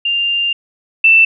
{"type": "tone pair in turn", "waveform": "sine", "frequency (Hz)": [2794, 2665], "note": ["F7", "E7"], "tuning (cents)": [0, 18], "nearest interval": "minor second", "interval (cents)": 82, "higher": "first", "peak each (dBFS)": [-13, -5], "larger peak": "second", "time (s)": [[0.05, 0.53], [1.04, 1.25]], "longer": "first", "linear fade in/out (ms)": 5, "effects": []}